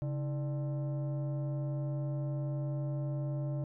sine tone with frequency modulation, 138.7 Hz, C#3, 1 cent sharp, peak -30 dBFS, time 0.02-3.64 s, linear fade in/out 0 ms, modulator 456 Hz, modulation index 0.51, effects tanh soft clip ceiling -30 dBFS

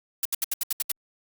blue noise bursts, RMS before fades -25 dBFS, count 8, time 0.23-0.917 s, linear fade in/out 2 ms, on 22 ms, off 73 ms, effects Opus 48 kbps

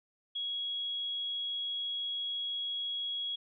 sine tone, 3322 Hz, G#7, in tune, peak -33 dBFS, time 0.35-3.36 s, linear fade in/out 10 ms, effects none

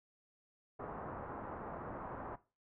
white low-pass noise, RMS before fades -45 dBFS, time 0.79-2.36 s, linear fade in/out 10 ms, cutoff 1200 Hz, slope 24 dB/octave, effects noise-tail reverb RT60 0.3 s tail -17 dB re dry + low-pass 2000 Hz 12 dB/octave

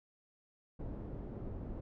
pink low-pass noise, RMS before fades -43 dBFS, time 0.79-1.81 s, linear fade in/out 10 ms, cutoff 430 Hz, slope 12 dB/octave, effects none

